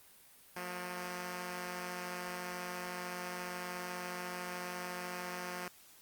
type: tone pair together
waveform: 5% pulse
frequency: 179.2 / 227.5 Hz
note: F3 / A#3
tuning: +45 / -42 cents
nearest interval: major third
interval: 413 cents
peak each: -29 / -37 dBFS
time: 0.56-5.68 s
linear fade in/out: 2 ms
effects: white hiss -60 dBFS RMS until 6.01 s + Opus 32 kbps

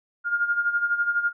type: tone with tremolo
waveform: sine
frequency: 1414 Hz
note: F6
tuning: 21 cents sharp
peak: -18 dBFS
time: 0.24-1.33 s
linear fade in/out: 50 ms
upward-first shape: sine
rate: 12 Hz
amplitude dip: 70%
effects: none

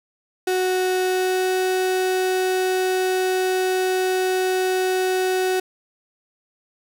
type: tone with pitch glide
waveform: 35% pulse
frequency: 370 to 372.1 Hz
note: F#4 to F#4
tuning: 0 to +10 cents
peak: -17 dBFS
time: 0.47-5.6 s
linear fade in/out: 5 ms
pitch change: +10 cents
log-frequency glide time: 1.04-1.52 s
effects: none

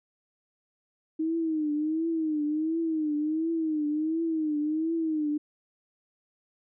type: tone with vibrato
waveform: sine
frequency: 313.3 Hz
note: D#4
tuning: 12 cents sharp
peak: -25 dBFS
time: 1.19-5.38 s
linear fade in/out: 10 ms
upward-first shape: triangle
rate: 1.4 Hz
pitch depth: 110 cents each way
effects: none

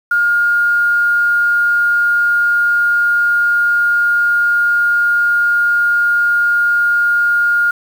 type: tone with quantisation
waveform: sine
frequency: 1418 Hz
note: F6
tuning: 26 cents sharp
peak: -10 dBFS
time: 0.11-7.71 s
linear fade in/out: 5 ms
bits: 6
effects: none

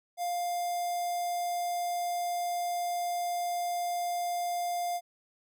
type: tone with notch filter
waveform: square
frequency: 702 Hz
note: F5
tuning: 9 cents sharp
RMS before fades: -32 dBFS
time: 0.17-5.01 s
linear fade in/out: 50 ms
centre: 2600 Hz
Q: 0.83
effects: none

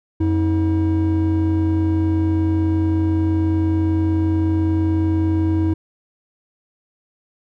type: tone pair together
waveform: triangle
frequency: 89.6 / 320.1 Hz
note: F2 / D#4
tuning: +45 / +49 cents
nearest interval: octave + minor seventh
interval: 2204 cents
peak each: -15 dBFS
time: 0.2-5.74 s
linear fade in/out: 10 ms
effects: tanh soft clip ceiling -9 dBFS

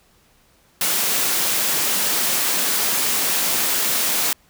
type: high-pass noise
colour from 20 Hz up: white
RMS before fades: -20 dBFS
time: 0.81-4.33 s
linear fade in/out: 2 ms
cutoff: 150 Hz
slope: 24 dB/octave
effects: pink hiss -57 dBFS RMS until 4.49 s

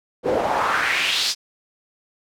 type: noise with band-pass filter sweep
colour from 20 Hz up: pink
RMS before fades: -21 dBFS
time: 0.23-1.35 s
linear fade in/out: 50 ms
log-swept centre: 420 to 5300 Hz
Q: 2.7
effects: none

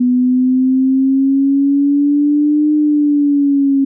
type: exponential two-way sweep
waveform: sine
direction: up then down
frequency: 246.9 to 302.3 to 272.4 Hz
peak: -9 dBFS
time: 0-3.85 s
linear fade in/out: 10 ms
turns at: 2.73 s
effects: none

